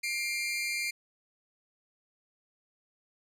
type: tone pair together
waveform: sawtooth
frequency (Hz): 2114 / 2373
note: C7 / D7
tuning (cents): +17 / +17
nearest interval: major second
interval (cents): 200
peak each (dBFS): -31 / -29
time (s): 0.03-0.91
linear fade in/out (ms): 10
effects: low-pass 11000 Hz 12 dB/octave